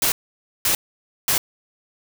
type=noise bursts; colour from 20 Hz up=white; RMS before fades=-19 dBFS; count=3; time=0.02-1.38 s; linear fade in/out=2 ms; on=100 ms; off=530 ms; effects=none